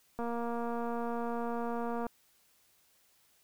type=click train; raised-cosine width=1 ms; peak=-24 dBFS; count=442; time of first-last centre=0.19-2.067 s; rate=235 Hz; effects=white hiss -68 dBFS RMS until 3.43 s